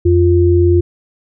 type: tone pair together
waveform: sine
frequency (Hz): 87.3 / 349.2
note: F2 / F4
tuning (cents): 0 / 0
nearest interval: 2 octaves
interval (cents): 2400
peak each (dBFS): -10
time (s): 0.05-0.81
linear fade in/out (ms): 10
effects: none